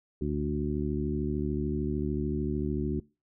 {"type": "harmonic tone with a mistuned harmonic", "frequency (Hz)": 73.42, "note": "D2", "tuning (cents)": 0, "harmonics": [1, 2, 3, 4, 5], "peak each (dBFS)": [-34, -34, -34, -34, -34], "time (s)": [0.21, 3], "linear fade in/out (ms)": 5, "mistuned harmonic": 1, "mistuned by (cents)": -39, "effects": ["noise-tail reverb RT60 0.3 s tail -23 dB re dry"]}